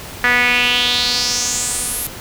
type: tone with band-pass filter sweep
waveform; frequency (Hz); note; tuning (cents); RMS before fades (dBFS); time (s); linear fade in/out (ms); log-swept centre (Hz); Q
sawtooth; 245; B3; -14; -17; 0.24-2.07; 2; 1800 to 12000; 4.1
effects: pink hiss -32 dBFS RMS until 2.2 s